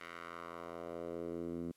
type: tone with band-pass filter sweep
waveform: 10% pulse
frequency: 84.9 Hz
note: F2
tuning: 48 cents flat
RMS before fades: -44 dBFS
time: 0-1.72 s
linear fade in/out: 10 ms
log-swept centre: 1900 to 240 Hz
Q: 1.7
effects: white hiss -73 dBFS RMS until 1.76 s + low-pass 12000 Hz 12 dB/octave